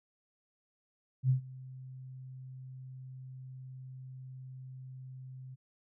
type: tone with ADSR envelope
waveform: sine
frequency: 129.9 Hz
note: C3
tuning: 12 cents flat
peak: -22 dBFS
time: 1.23-5.56 s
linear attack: 66 ms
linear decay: 110 ms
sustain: -22 dB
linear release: 24 ms
effects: none